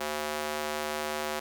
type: tone with high-pass filter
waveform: square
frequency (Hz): 75.4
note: D2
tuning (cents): +46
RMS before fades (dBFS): -33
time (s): 0-1.4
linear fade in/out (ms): 10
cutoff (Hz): 520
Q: 0.89
effects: none